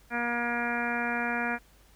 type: harmonic tone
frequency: 238.1 Hz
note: A#3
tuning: 37 cents sharp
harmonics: 1 / 2 / 3 / 4 / 5 / 6 / 7 / 8 / 9 / 10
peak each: -34 / -39 / -35 / -38 / -44 / -34 / -34 / -40 / -43 / -37 dBFS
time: 0.1-1.59 s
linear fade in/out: 50 ms
effects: added 50 Hz sine -59 dBFS peak until 1.95 s + pink hiss -61 dBFS RMS until 1.95 s

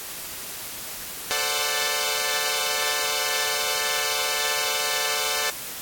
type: chord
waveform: 5% pulse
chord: D dominant seventh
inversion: second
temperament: equal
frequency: 440 / 523.3 / 587.3 / 740 Hz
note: A4 / C5 / D5 / F#5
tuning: 0 / 0 / 0 / 0 cents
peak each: -17 dBFS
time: 1.31-5.5 s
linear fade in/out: 0 ms
effects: white hiss -35 dBFS RMS until 5.81 s + AAC 64 kbps

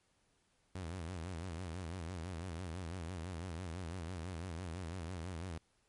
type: tone with vibrato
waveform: sawtooth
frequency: 87 Hz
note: F2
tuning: 6 cents flat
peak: -37 dBFS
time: 0.75-5.58 s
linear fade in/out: 5 ms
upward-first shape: sine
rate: 6 Hz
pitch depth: 150 cents each way
effects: pink hiss -75 dBFS RMS until 5.88 s + MP3 48 kbps

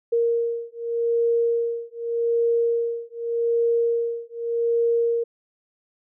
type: beating tone pair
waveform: sine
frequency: 466.2 / 467.04 Hz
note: A#4 / A#4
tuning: 0 / +3 cents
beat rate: 0.84 Hz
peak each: -23 dBFS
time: 0.12-5.24 s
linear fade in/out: 10 ms
effects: none

